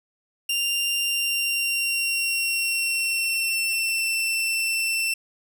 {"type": "tone with pitch glide", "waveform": "sawtooth", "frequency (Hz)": [2786, 2685], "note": ["F7", "E7"], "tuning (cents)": [-5, 31], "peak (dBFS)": -19, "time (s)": [0.49, 5.14], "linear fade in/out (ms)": 5, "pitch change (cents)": -64, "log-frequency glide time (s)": [1.02, 4.08], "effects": []}